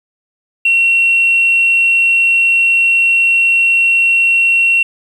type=tone; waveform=sine; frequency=2728 Hz; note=F7; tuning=41 cents flat; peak=-7 dBFS; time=0.65-4.83 s; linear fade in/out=5 ms; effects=tanh soft clip ceiling -3 dBFS + 7-bit